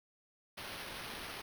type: noise with sample-and-hold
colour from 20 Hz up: blue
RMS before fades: -45 dBFS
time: 0.57-1.42 s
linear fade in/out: 10 ms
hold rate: 7350 Hz
effects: none